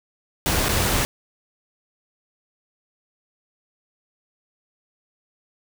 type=noise with dropouts; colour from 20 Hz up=pink; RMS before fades=-21 dBFS; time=0.46-1.05 s; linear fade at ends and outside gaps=0 ms; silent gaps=0.685-0.691 s; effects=none